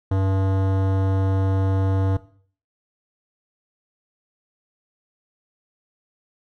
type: tone with hard clipping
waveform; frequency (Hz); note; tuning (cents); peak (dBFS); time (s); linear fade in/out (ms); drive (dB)
sine; 96; G2; -36; -20; 0.11-2.17; 5; 18
effects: noise-tail reverb RT60 0.5 s tail -17 dB re dry